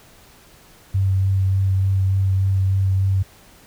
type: tone with vibrato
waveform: sine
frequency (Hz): 96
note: G2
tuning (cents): -36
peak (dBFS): -15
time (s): 0.94-3.23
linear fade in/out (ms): 10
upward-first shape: sine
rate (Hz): 3.4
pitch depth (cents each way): 14
effects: pink hiss -49 dBFS RMS until 3.66 s